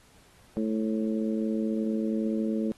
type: harmonic tone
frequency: 109.7 Hz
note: A2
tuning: 5 cents flat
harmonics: 2 / 3 / 4 / 5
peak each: -27 / -32 / -35 / -38 dBFS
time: 0.57-2.72 s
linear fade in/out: 0 ms
effects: pink hiss -59 dBFS RMS until 2.77 s + AAC 32 kbps